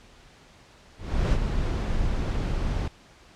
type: noise with ADSR envelope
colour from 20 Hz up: brown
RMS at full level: -20 dBFS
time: 0.97-2.88 s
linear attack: 360 ms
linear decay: 40 ms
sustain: -6 dB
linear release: 5 ms
effects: pink hiss -53 dBFS RMS until 3.35 s + low-pass 6000 Hz 12 dB/octave